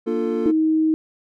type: chord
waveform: triangle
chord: Bb major seventh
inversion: none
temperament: equal with one note detuned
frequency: 233.1 / 293.7 / 349.2 / 445.4 Hz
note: Bb3 / D4 / F4 / A4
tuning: 0 / 0 / 0 / +21 cents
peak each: -23 / -27 / -23 / -22 dBFS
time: 0.06-0.52 s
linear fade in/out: 20 ms
type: tone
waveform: sine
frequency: 315.6 Hz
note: D#4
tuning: 25 cents sharp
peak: -15 dBFS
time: 0.46-0.94 s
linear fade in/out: 0 ms
effects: none